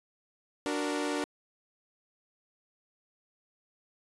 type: chord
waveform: sawtooth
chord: D augmented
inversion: none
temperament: equal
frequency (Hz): 293.7 / 370 / 466.2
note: D4 / F#4 / A#4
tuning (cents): 0 / 0 / 0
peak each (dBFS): -28 / -33 / -32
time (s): 0.66-1.24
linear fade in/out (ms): 0
effects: resampled to 24000 Hz